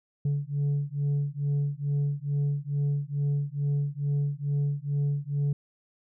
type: beating tone pair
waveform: sine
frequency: 142.1 / 144.4 Hz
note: C#3 / D3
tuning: +43 / -29 cents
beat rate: 2.3 Hz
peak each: -26 dBFS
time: 0.25-5.53 s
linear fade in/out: 5 ms
effects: tanh soft clip ceiling -22 dBFS